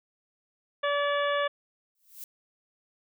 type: harmonic tone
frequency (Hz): 575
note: D5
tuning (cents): -37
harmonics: 1 / 2 / 3 / 4 / 5 / 6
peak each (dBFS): -27 / -30 / -32 / -40 / -40 / -38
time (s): 0.83-1.48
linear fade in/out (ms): 10
type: noise with exponential growth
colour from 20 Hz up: violet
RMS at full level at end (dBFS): -38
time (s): 1.95-2.24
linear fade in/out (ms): 2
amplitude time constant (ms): 61
effects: none